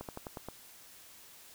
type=slowing click train; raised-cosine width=1 ms; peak=-26 dBFS; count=6; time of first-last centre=0.01-0.486 s; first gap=78 ms; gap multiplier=1.1; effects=white hiss -55 dBFS RMS until 1.54 s